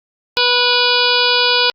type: harmonic tone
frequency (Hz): 490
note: B4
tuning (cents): -14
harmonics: 1 / 2 / 3 / 5 / 6 / 7 / 8 / 9 / 10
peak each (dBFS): -20 / -20 / -20 / -20 / -20 / -20 / -20 / -20 / -20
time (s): 0.37-1.7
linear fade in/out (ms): 0
effects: Opus 48 kbps